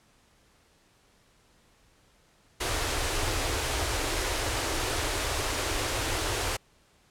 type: band-stop noise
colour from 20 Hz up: pink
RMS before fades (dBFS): -29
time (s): 2.6-6.57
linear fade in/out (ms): 10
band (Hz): 120 to 280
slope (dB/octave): 48
effects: pink hiss -63 dBFS RMS until 7.1 s + low-pass 10000 Hz 12 dB/octave